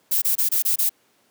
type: noise bursts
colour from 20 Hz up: violet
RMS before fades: -20 dBFS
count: 6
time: 0.11-0.895 s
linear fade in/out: 10 ms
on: 110 ms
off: 25 ms
effects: pink hiss -62 dBFS RMS until 1.3 s + high-pass 200 Hz 12 dB/octave